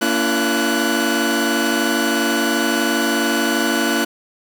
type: tone cluster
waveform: sawtooth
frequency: 233.1 / 285.1 / 338.2 / 1485 Hz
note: A#3 / C#4 / E4 / F#6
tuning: 0 / +49 / +44 / +6 cents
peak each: -18 dBFS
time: 0.01-4.05 s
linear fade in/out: 10 ms
effects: 8-bit